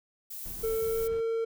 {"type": "noise", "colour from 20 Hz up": "violet", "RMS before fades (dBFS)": -40, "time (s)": [0.3, 1.08], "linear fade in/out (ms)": 10}
{"type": "noise with tremolo", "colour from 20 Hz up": "brown", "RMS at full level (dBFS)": -43, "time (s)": [0.45, 1.21], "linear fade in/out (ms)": 10, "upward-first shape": "triangle", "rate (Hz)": 7.7, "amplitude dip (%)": 30}
{"type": "tone with pitch glide", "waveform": "triangle", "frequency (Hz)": [447.1, 454.7], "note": ["A4", "A#4"], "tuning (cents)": [28, -43], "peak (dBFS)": -25, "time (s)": [0.63, 1.45], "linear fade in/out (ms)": 10, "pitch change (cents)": 29, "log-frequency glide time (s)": [0.76, 1.15]}
{"effects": []}